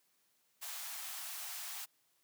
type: high-pass noise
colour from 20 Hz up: white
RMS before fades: -44 dBFS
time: 0.61-1.86 s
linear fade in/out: 20 ms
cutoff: 650 Hz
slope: 96 dB/octave
effects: white hiss -75 dBFS RMS until 2.23 s + high-pass 100 Hz 12 dB/octave